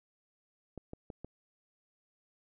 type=clicks; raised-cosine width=2 ms; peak=-29 dBFS; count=4; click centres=0.777 / 0.934 / 1.102 / 1.246 s; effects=none